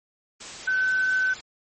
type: tone in noise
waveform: sine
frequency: 1521 Hz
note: F#6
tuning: 47 cents sharp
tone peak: -20 dBFS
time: 0.67-1.34 s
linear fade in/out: 10 ms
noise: white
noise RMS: -38 dBFS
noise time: 0.4-1.41 s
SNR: +15 dB
effects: MP3 32 kbps